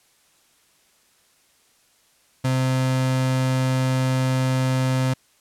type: tone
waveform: 35% pulse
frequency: 130 Hz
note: C3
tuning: 11 cents flat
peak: -17 dBFS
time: 2.44-5.14 s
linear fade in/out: 10 ms
effects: white hiss -60 dBFS RMS until 5.4 s + low-pass 11000 Hz 12 dB/octave